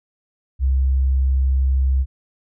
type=tone; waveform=sine; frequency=66.2 Hz; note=C2; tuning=21 cents sharp; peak=-14 dBFS; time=0.59-2.06 s; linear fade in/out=50 ms; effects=none